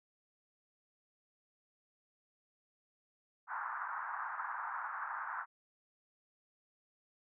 pink band-pass noise, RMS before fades -41 dBFS, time 3.47-5.46 s, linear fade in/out 50 ms, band 880 to 1600 Hz, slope 48 dB/octave, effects none

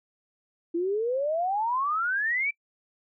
sine exponential sweep, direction up, 329.6 to 2353 Hz, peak -24 dBFS, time 0.74-2.51 s, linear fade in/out 10 ms, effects noise-tail reverb RT60 0.1 s tail -25 dB re dry

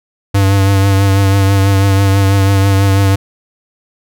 square tone with vibrato, 98 Hz, G2, in tune, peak -8 dBFS, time 0.34-3.16 s, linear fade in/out 10 ms, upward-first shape triangle, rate 6.1 Hz, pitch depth 33 cents each way, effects none

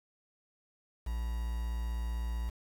triangle tone with quantisation, 57.9 Hz, A#1, 11 cents flat, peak -30 dBFS, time 1.06-2.5 s, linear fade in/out 10 ms, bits 8, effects none

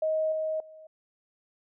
sine tone with level steps, 629 Hz, D#5, 19 cents sharp, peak -24 / -27 / -46 dBFS, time 0.02-0.87 s, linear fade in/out 5 ms, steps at 0.32 / 0.6 s, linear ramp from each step 2 ms, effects none

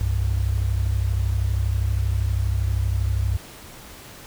sine tone pair together, 65.41 / 98 Hz, C2 / G2, 0 / 0 cents, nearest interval perfect fifth, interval 700 cents, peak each -22 dBFS, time 0.01-3.37 s, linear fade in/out 0 ms, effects pink hiss -42 dBFS RMS until 4.26 s

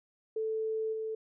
sine tone with level steps, 440 Hz, A4, in tune, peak -30 / -33 dBFS, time 0.36-1.15 s, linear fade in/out 5 ms, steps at 0.92 s, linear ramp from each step 20 ms, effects none

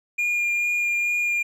triangle tone with vibrato, 2416 Hz, D7, 48 cents sharp, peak -19 dBFS, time 0.18-1.43 s, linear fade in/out 10 ms, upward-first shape sine, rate 2.3 Hz, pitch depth 9 cents each way, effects none

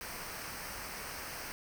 pink noise with comb filter, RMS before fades -43 dBFS, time 0.01-1.52 s, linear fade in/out 0 ms, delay 0.28 ms, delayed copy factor -0.6, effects none

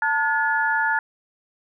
sine tone cluster, 889 / 1436 / 1711 Hz, A5 / F6 / A6, +18 / +48 / -49 cents, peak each -23 dBFS, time 0.02-0.99 s, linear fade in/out 2 ms, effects none

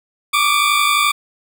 20% pulse tone pair together, 1147.5 / 1199 Hz, D6 / D6, -40 / +36 cents, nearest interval minor second, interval 76 cents, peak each -11 dBFS, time 0.33-1.12 s, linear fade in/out 10 ms, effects none

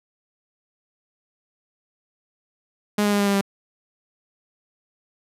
sawtooth tone with pitch steps, 207.7 / 205.7 / 203.7 / 201.7 / 199.7 / 197.75 Hz, G#3 / G#3 / G#3 / G3 / G3 / G3, 0 / -16 / -33 / +50 / +32 / +15 cents, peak -14 dBFS, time 2.98-3.412 s, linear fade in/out 5 ms, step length 72 ms, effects resampled to 32000 Hz

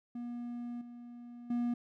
triangle tone with level steps, 240 Hz, B3, 49 cents flat, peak -36 / -44 / -28 dBFS, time 0.15-1.74 s, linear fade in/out 5 ms, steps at 0.81 / 1.5 s, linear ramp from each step 5 ms, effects none

